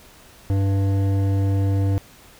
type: tone with hard clipping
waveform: sine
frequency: 98 Hz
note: G2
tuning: in tune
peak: -19 dBFS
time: 0.5-1.98 s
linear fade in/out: 0 ms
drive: 12 dB
effects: pink hiss -48 dBFS RMS until 2.39 s